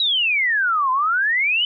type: exponential two-way sweep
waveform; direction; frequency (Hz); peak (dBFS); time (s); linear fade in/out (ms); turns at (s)
sine; down then up; 3951 to 1008 to 3056; -16; 0-1.65; 2; 0.91
effects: none